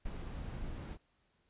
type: noise with ADSR envelope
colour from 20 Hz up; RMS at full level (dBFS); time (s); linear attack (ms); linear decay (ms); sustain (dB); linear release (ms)
brown; -39; 0.05-0.98; 9; 43; -3; 53
effects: pink hiss -75 dBFS RMS until 1.49 s + resampled to 8000 Hz